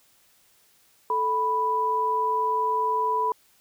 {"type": "tone pair together", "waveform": "sine", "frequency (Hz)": [437.6, 987.8], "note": ["A4", "B5"], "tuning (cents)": [-9, 0], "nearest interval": "octave + major second", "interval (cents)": 1409, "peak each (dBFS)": [-29, -22], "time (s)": [1.1, 3.32], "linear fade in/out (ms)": 2, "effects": ["white hiss -61 dBFS RMS until 3.6 s"]}